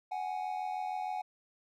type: tone pair together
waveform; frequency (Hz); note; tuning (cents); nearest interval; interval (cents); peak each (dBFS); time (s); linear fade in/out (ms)
triangle; 744.1 / 830.6; F#5 / G#5; +10 / 0; major second; 190; -34 / -36; 0.11-1.22; 10
effects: none